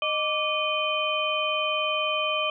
harmonic tone with a mistuned harmonic, 616 Hz, D#5, 17 cents flat, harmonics 1 / 2 / 4 / 5, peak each -29 / -29 / -29 / -29 dBFS, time 0.02-2.5 s, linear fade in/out 2 ms, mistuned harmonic 2, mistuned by -94 cents, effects none

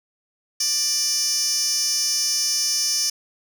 15% pulse tone with high-pass filter, 590 Hz, D5, 8 cents sharp, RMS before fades -22 dBFS, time 0.6-3.1 s, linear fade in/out 5 ms, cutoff 5300 Hz, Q 4.3, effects none

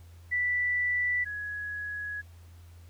sine tone pair in turn, 1971 / 1674.5 Hz, B6 / G#6, -4 / +14 cents, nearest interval minor third, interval 282 cents, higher first, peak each -25 / -33 dBFS, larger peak first, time 0.31-1.25 / 1.25-2.22 s, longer second, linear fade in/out 20 ms, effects added 85 Hz sine -48 dBFS peak until 2.89 s + pink hiss -62 dBFS RMS until 2.89 s

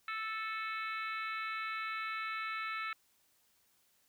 harmonic tone with a mistuned harmonic, 440 Hz, A4, in tune, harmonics 3 / 4 / 5 / 6 / 7 / 8 / 9, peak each -39 / -44 / -43 / -46 / -57 / -57 / -51 dBFS, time 0.08-2.93 s, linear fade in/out 2 ms, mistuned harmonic 6, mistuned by -23 cents, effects white hiss -72 dBFS RMS until 4.08 s

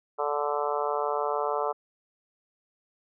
harmonic tone, 146.3 Hz, D3, 6 cents flat, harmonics 3 / 4 / 5 / 6 / 7 / 8 / 9, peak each -31 / -32 / -33 / -34 / -34 / -35 / -36 dBFS, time 0.18-1.73 s, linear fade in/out 20 ms, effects none

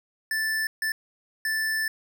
square tone bursts at uneven times, 1760 Hz, A6, in tune, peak -25 dBFS, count 3, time 0.31-0.67 / 0.82-0.92 / 1.45-1.88 s, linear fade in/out 2 ms, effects none

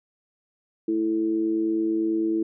sine tone with amplitude modulation, 329.6 Hz, E4, in tune, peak -18 dBFS, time 0.88-2.43 s, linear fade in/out 5 ms, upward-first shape sine, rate 109 Hz, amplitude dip 65%, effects none

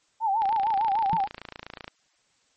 sine tone with vibrato, 839 Hz, G#5, 17 cents sharp, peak -21 dBFS, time 0.2-1.28 s, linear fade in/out 50 ms, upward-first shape sine, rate 6.6 Hz, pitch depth 150 cents each way
click train, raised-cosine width 0.3 ms, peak -21 dBFS, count 42, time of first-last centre 0.42-1.879 s, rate 28.1 Hz
sine tone with exponential decay, 170 Hz, F3, 46 cents flat, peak -22 dBFS, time 1.13-1.2 s, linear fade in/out 0 ms, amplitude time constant 15 ms
effects white hiss -67 dBFS RMS until 2.56 s + MP3 32 kbps

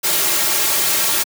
white noise with comb filter, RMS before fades -17 dBFS, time 0.03-1.24 s, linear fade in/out 20 ms, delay 4 ms, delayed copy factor -0.85, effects high-pass 200 Hz 12 dB/octave

